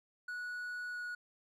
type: tone with pitch glide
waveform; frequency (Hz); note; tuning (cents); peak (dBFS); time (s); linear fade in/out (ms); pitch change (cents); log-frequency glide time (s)
triangle; 1467 to 1457.7; F#6 to F#6; -15 to -26; -37; 0.28-1.15; 5; -11; 0.9-1.04
effects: none